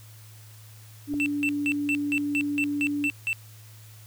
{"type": "tone", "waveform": "sine", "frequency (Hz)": 290, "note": "D4", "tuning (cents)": -22, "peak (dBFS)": -25, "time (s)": [1.07, 3.11], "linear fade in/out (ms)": 50}
{"type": "clicks", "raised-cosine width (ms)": 2, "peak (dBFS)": -25, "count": 2, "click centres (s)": [1.138, 1.141]}
{"type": "tone bursts", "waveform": "triangle", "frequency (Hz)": 2674, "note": "E7", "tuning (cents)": 24, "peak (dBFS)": -22, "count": 10, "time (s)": [1.2, 3.33], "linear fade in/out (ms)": 0, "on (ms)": 60, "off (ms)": 170}
{"effects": ["added 108 Hz sine -46 dBFS peak until 4.06 s", "white hiss -53 dBFS RMS until 4.06 s"]}